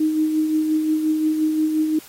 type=tone with tremolo; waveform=sine; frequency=311.1 Hz; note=D#4; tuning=in tune; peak=-15 dBFS; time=0-1.99 s; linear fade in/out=5 ms; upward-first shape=sine; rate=5.7 Hz; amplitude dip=40%; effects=white hiss -44 dBFS RMS until 2.08 s + AAC 48 kbps